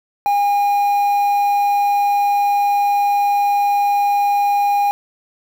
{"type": "tone with quantisation", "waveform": "triangle", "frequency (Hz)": 812, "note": "G#5", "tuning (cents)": -39, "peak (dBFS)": -11, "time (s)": [0.26, 4.91], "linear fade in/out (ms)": 0, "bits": 6, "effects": []}